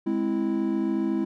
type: chord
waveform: triangle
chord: Ab augmented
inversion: none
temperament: equal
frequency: 207.7 / 261.6 / 329.6 Hz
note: Ab3 / C4 / E4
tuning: 0 / 0 / 0 cents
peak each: -26 / -27 / -24 dBFS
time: 0.06-1.25 s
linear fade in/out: 10 ms
effects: none